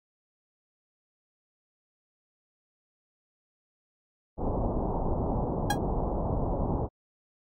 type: low-pass noise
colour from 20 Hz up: pink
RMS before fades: -29 dBFS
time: 4.37-6.89 s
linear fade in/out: 50 ms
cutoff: 960 Hz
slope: 48 dB/octave
type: tone with exponential decay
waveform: 35% pulse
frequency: 820 Hz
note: G#5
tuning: 22 cents flat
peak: -18 dBFS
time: 5.7-5.78 s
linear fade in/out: 5 ms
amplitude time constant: 16 ms
effects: AAC 48 kbps